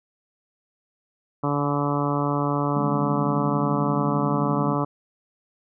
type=harmonic tone; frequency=144.1 Hz; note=D3; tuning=33 cents flat; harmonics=1 / 2 / 3 / 4 / 5 / 6 / 7 / 8 / 9; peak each=-26 / -26 / -31 / -31 / -33 / -33 / -31 / -30 / -35 dBFS; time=1.43-4.85 s; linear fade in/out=10 ms
type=chord; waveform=sine; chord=Ab major; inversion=second; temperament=equal; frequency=155.56 / 207.7 / 261.6 Hz; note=Eb3 / Ab3 / C4; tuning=0 / 0 / 0 cents; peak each=-32 / -28 / -34 dBFS; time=2.75-4.75 s; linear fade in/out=10 ms
effects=none